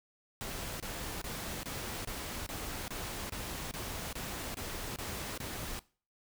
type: noise bursts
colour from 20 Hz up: pink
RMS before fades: -40 dBFS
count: 13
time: 0.41-5.792 s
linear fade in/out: 0 ms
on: 390 ms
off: 26 ms
effects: noise-tail reverb RT60 0.4 s tail -21 dB re dry